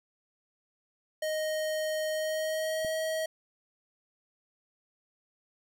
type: tone with pitch glide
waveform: square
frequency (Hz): 622.3 to 636.5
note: D#5 to D#5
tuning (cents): 0 to +39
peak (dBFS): -30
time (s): 1.22-3.26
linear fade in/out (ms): 5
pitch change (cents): +39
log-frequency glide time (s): 2.11-2.94
type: click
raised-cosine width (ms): 3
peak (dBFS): -30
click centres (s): 2.848
effects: none